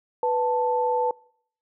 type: tone pair together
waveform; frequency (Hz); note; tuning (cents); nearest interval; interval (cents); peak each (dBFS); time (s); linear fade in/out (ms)
sine; 493.9 / 881.9; B4 / A5; 0 / +4; minor seventh; 1004; -23; 0.23-1.11; 2
effects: noise-tail reverb RT60 0.6 s tail -25 dB re dry